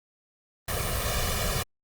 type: noise with comb filter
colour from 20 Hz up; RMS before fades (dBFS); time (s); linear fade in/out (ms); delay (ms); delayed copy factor
pink; -28; 0.68-1.63; 5; 1.7; +0.85
effects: Opus 32 kbps